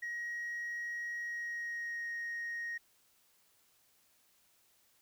sine tone with pitch glide, 1894 to 1870.1 Hz, A#6 to A#6, +27 to +5 cents, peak -35 dBFS, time 0.02-2.78 s, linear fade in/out 10 ms, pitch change -22 cents, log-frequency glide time 1.19-2.1 s, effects tanh soft clip ceiling -35 dBFS + white hiss -70 dBFS RMS until 5.01 s

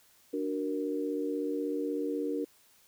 sine chord, D augmented, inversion none, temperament equal, 293.7 / 370 / 466.2 Hz, D4 / F#4 / A#4, 0 / 0 / 0 cents, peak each -33 / -37 / -34 dBFS, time 0.33-2.45 s, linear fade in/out 10 ms, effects white hiss -63 dBFS RMS until 2.87 s

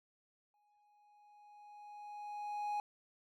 triangle tone with exponential growth, 830.6 Hz, G#5, in tune, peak -32 dBFS, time 0.54-2.8 s, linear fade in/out 1 ms, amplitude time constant 490 ms, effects none

